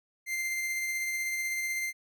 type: tone with tremolo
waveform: 45% pulse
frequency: 2091 Hz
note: C7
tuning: 2 cents flat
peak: -29 dBFS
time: 0.26-1.93 s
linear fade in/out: 50 ms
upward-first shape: sine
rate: 16 Hz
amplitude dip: 25%
effects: none